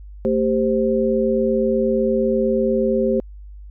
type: tone cluster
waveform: sine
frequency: 225.6 / 393.6 / 522 Hz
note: A3 / G4 / C5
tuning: +44 / +7 / -4 cents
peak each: -20 dBFS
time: 0.25-3.2 s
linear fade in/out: 0 ms
effects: added 50 Hz sine -35 dBFS peak until 3.7 s